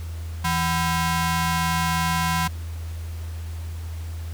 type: ring-modulated tone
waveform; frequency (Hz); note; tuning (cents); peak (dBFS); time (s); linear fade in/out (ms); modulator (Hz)
sawtooth; 584; D5; -10; -14; 0.44-2.48; 10; 419
effects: added 82 Hz sine -29 dBFS peak until 4.33 s + pink hiss -46 dBFS RMS until 4.33 s

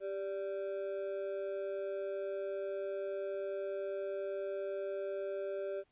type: ring-modulated tone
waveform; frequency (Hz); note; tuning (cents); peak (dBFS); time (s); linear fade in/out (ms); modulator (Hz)
triangle; 488.8; B4; -18; -31; 0-5.84; 50; 94.9
effects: pink hiss -75 dBFS RMS until 5.91 s + resampled to 8000 Hz

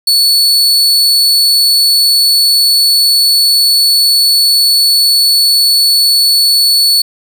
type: tone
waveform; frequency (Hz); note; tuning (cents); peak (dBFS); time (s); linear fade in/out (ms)
40% pulse; 4431; C#8; -2; -5; 0.07-7.02; 5
effects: 7-bit

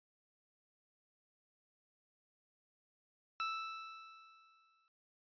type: tone with exponential decay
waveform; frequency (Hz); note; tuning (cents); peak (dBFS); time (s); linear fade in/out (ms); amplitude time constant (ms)
sawtooth; 1318.5; E6; 0; -31; 3.4-4.88; 0; 320
effects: resampled to 11025 Hz

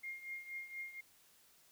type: tone with tremolo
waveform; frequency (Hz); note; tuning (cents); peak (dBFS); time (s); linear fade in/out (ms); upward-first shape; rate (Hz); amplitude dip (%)
sine; 2127; C7; +28; -40; 0.03-1.01; 10; triangle; 4.2; 80
effects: white hiss -67 dBFS RMS until 1.71 s

